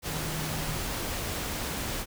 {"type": "tone in noise", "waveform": "sine", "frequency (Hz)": 155.56, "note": "D#3", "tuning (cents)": 0, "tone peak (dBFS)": -36, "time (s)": [0.06, 0.79], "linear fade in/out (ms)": 50, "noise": "pink", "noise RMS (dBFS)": -33, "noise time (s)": [0.02, 2.06], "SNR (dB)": -6, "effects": []}